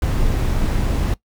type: noise with amplitude modulation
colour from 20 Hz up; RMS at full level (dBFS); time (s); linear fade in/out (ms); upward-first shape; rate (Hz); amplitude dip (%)
brown; -17; 0.02-1.14; 2; sine; 253; 25
effects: noise-tail reverb RT60 0.1 s tail -19 dB re dry